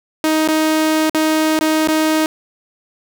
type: tone with dropouts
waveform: sawtooth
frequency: 313.3 Hz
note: D#4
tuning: 12 cents sharp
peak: -9 dBFS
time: 0.24-2.26 s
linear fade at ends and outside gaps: 1 ms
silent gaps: 0.476-0.486 / 1.097-1.147 / 1.591-1.61 / 1.875-1.885 s
effects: 8-bit